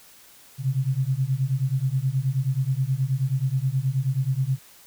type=beating tone pair; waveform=sine; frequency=128.1 / 137.5 Hz; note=C3 / C#3; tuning=-36 / -14 cents; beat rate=9.4 Hz; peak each=-24 dBFS; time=0.58-4.59 s; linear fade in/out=50 ms; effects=white hiss -51 dBFS RMS until 4.86 s